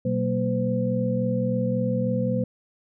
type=tone cluster; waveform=sine; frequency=122.6 / 188.4 / 232 / 511 Hz; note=B2 / F#3 / A#3 / C5; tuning=-12 / +32 / -8 / -41 cents; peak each=-27 dBFS; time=0.05-2.44 s; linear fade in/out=5 ms; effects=none